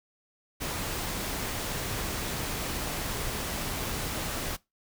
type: noise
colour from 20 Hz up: pink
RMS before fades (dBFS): -33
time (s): 0.6-4.57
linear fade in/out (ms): 20
effects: noise-tail reverb RT60 0.2 s tail -21 dB re dry